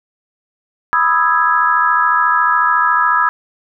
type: chord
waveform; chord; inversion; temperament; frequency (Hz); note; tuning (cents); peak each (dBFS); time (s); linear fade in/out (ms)
sine; E major seventh; second; equal; 987.8 / 1244.5 / 1318.5 / 1661.2; B5 / D#6 / E6 / G#6; 0 / 0 / 0 / 0; -16; 0.93-3.29; 0
effects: none